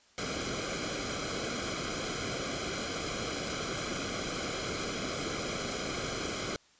pink noise with comb filter, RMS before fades -35 dBFS, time 0.18-6.56 s, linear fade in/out 0 ms, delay 1.1 ms, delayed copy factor -0.75, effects white hiss -63 dBFS RMS until 6.79 s + resampled to 16000 Hz

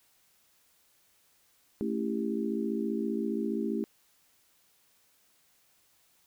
sine chord, A dominant seventh, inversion none, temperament just, 220 / 275 / 330 / 396 Hz, A3 / C#4 / E4 / G4, 0 / -14 / +2 / +18 cents, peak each -32 / -36 / -35 / -35 dBFS, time 1.81-3.84 s, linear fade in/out 0 ms, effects white hiss -67 dBFS RMS until 6.26 s

